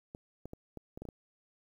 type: clicks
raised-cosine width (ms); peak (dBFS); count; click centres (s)
2; -30; 8; 0.149 / 0.456 / 0.534 / 0.773 / 0.975 / 1.02 / 1.053 / 1.088
effects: 10-bit